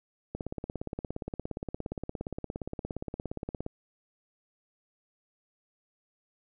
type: click train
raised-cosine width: 2 ms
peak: -21 dBFS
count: 58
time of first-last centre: 0.35-3.664 s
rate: 17.2 Hz
effects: none